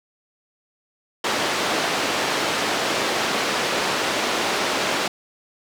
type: band-pass noise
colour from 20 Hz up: pink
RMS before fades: -23 dBFS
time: 1.24-5.08 s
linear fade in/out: 5 ms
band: 330 to 5300 Hz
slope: 12 dB/octave
effects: none